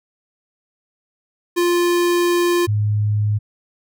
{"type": "tone pair in turn", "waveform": ["square", "sine"], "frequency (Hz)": [349.2, 104.99], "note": ["F4", "G#2"], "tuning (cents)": [0, 19], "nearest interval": "octave + major sixth", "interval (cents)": 2081, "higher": "first", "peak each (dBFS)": -15, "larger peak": "neither", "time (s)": [[1.56, 2.67], [2.67, 3.39]], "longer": "first", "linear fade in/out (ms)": 20, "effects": []}